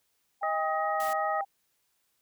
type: tone with vibrato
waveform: sine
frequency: 799 Hz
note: G5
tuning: 33 cents sharp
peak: -30 dBFS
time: 0.41-1.45 s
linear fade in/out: 20 ms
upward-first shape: sine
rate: 2.6 Hz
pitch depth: 18 cents each way
type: harmonic tone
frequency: 630 Hz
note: D#5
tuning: 21 cents sharp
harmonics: 1 / 2 / 3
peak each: -32 / -31 / -37 dBFS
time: 0.43-1.41 s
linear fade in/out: 2 ms
type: noise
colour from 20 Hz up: white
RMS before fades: -42 dBFS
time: 1-1.13 s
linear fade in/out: 0 ms
effects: white hiss -74 dBFS RMS until 2.21 s